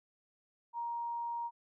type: tone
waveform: sine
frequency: 940 Hz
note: A#5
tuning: 14 cents sharp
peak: -35 dBFS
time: 0.73-1.51 s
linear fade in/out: 50 ms
effects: none